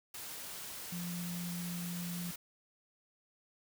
sine tone in noise, 174.61 Hz, F3, in tune, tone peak -38 dBFS, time 0.92-2.31 s, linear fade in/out 5 ms, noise white, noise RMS -45 dBFS, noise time 0.14-2.36 s, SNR +4 dB, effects none

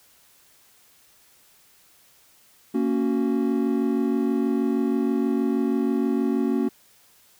triangle chord, F# major, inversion first, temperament just, 231.2 / 277.5 / 370 Hz, A#3 / C#4 / F#4, -14 / +2 / 0 cents, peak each -22 / -22 / -25 dBFS, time 2.74-6.69 s, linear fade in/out 10 ms, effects white hiss -57 dBFS RMS until 7.39 s

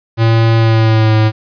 square tone with pitch glide, 113.6 to 109.04 Hz, A#2 to A2, -44 to -15 cents, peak -8 dBFS, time 0.17-1.32 s, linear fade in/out 50 ms, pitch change -71 cents, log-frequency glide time 0.57-1.15 s, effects resampled to 11025 Hz + 8-bit

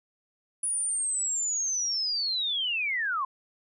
sine linear sweep, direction down, 9840 to 1013 Hz, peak -26 dBFS, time 0.63-3.25 s, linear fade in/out 5 ms, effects none

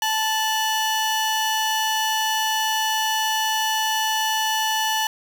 30% pulse tone pair together, 876.4 / 2948 Hz, A5 / F#7, -7 / -7 cents, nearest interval octave + major sixth, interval 2100 cents, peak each -19 / -22 dBFS, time 0.02-5.07 s, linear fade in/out 2 ms, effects none

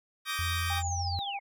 20% pulse chord, Eb major seventh, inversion third, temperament equal with one note detuned, 1159.8 / 1244.5 / 1568 / 1864.7 Hz, D6 / Eb6 / G6 / Bb6, -22 / 0 / 0 / 0 cents, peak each -32 dBFS, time 0.25-0.83 s, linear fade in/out 50 ms
sine tone with pitch glide, 85.6 to 88.62 Hz, F2 to F2, -34 to +26 cents, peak -31 dBFS, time 0.39-1.19 s, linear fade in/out 0 ms, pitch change +60 cents, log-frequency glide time 0.88-0.95 s
sine tone with tremolo, 799 Hz, G5, 33 cents sharp, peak -32 dBFS, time 0.7-1.39 s, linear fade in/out 2 ms, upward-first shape triangle, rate 14 Hz, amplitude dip 55%
sine linear sweep, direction down, 7480 to 2093 Hz, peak -35 dBFS, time 0.79-1.4 s, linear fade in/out 50 ms
effects none

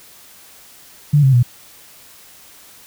sine tone with pitch steps, 146.83 / 133.87 / 122.05 Hz, D3 / C3 / B2, 0 / +40 / -20 cents, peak -8 dBFS, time 1.13-1.43 s, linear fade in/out 10 ms, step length 100 ms, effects white hiss -44 dBFS RMS until 2.86 s

